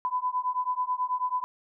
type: beating tone pair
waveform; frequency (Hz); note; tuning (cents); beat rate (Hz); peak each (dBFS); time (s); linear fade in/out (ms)
sine; 998 / 1007.2; B5 / B5; +18 / +34; 9.2; -29; 0.05-1.44; 0
effects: none